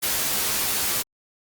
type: noise with comb filter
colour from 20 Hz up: white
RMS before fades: -24 dBFS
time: 0.02-1.03 s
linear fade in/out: 20 ms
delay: 14 ms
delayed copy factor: +0.5
effects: Opus 48 kbps